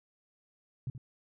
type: tone with echo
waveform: sine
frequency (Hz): 127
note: B2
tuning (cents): +49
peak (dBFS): -32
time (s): 0.87-0.9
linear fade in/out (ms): 2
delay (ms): 79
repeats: 1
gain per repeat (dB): -9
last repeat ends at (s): 0.979
effects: none